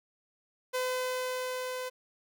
sawtooth tone with level ramp, 508 Hz, B4, 49 cents sharp, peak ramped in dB -25 to -31 dBFS, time 0.73-1.9 s, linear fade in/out 20 ms, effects none

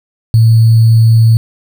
sine tone with sample-and-hold, 113.1 Hz, A2, 48 cents sharp, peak -3 dBFS, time 0.34-1.37 s, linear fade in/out 0 ms, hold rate 4410 Hz, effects none

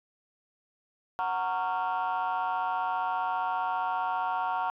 sine chord, Gb major seventh, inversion none, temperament just, 740 / 925 / 1110 / 1387.5 Hz, Gb5 / Bb5 / Db6 / F6, 0 / -14 / +2 / -12 cents, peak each -30 / -29 / -33 / -35 dBFS, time 1.19-4.7 s, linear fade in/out 0 ms, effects tanh soft clip ceiling -22 dBFS

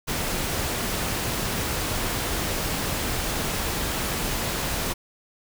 pink noise, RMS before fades -27 dBFS, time 0.07-4.94 s, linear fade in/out 20 ms, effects none

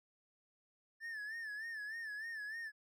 triangle tone with vibrato, 1760 Hz, A6, in tune, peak -40 dBFS, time 1-2.72 s, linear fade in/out 50 ms, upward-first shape sine, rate 3.3 Hz, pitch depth 91 cents each way, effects none

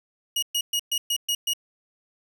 sawtooth tone bursts, 2886 Hz, F#7, 44 cents flat, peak -19 dBFS, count 7, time 0.36-1.535 s, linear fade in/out 5 ms, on 65 ms, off 120 ms, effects none

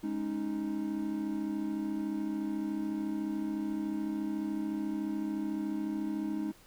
triangle chord, Ab suspended fourth, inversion none, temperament equal, 207.7 / 277.2 / 311.1 Hz, Ab3 / Db4 / Eb4, 0 / 0 / 0 cents, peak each -35 / -37 / -32 dBFS, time 0.03-6.52 s, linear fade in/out 10 ms, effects pink hiss -59 dBFS RMS until 6.66 s

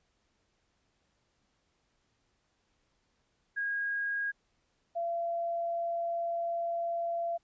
sine tone pair in turn, 1636 / 680.7 Hz, G#6 / F5, -26 / -45 cents, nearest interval octave + minor third, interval 1519 cents, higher first, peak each -30 / -30 dBFS, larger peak neither, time 3.56-4.32 / 4.95-7.38 s, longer second, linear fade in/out 20 ms, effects pink hiss -75 dBFS RMS until 7.43 s + resampled to 16000 Hz

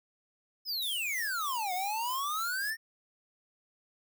square exponential two-way sweep, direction down then up, 5250 to 712 to 1850 Hz, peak -32 dBFS, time 0.65-2.77 s, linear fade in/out 50 ms, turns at 1.73 s
violet noise with tremolo, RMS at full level -41 dBFS, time 0.82-2.7 s, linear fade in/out 0 ms, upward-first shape sine, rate 3.3 Hz, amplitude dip 40%
effects none

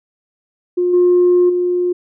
sine tone with level steps, 356.5 Hz, F4, 36 cents sharp, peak -12 / -7 / -13 dBFS, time 0.77-1.93 s, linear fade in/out 10 ms, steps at 0.93 / 1.49 s, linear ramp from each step 10 ms, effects tanh soft clip ceiling -5 dBFS

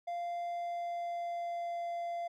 triangle tone with pitch glide, 694 to 688.4 Hz, F5 to F5, -11 to -25 cents, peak -33 dBFS, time 0.07-2.28 s, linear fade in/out 10 ms, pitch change -14 cents, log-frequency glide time 0.47-1.86 s, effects none

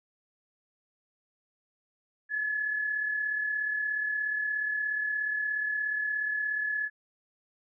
sine tone pair together, 1706 / 1742.9 Hz, G#6 / A6, +46 / -17 cents, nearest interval unison, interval 37 cents, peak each -28 / -39 dBFS, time 2.29-6.9 s, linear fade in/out 50 ms, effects none

